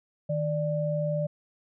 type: tone pair together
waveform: sine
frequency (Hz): 155.56 / 590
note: D#3 / D5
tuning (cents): 0 / +8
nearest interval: octave + major seventh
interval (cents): 2308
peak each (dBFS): -28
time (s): 0.29-1.27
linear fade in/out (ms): 10
effects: none